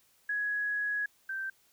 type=tone pair in turn; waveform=sine; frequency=1672 / 1562.5 Hz; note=G#6 / G6; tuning=+11 / -6 cents; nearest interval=minor second; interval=117 cents; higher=first; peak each=-29 / -33 dBFS; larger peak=first; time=0.29-1.06 / 1.29-1.5 s; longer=first; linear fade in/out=5 ms; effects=white hiss -67 dBFS RMS until 1.72 s